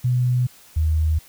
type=tone pair in turn; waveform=sine; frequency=124.5 / 78.43 Hz; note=B2 / D#2; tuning=+14 / +14 cents; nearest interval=minor sixth; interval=800 cents; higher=first; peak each=-16 dBFS; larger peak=neither; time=0.04-0.47 / 0.76-1.19 s; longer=neither; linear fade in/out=10 ms; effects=white hiss -49 dBFS RMS until 1.28 s